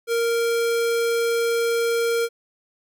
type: tone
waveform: square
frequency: 465 Hz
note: A#4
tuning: 4 cents flat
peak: -20 dBFS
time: 0.07-2.29 s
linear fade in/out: 50 ms
effects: none